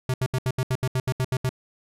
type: tone bursts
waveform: square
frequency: 128.9 Hz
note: C3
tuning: 26 cents flat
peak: -22 dBFS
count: 12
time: 0.09-1.492 s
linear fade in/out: 2 ms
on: 49 ms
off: 74 ms
effects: resampled to 32000 Hz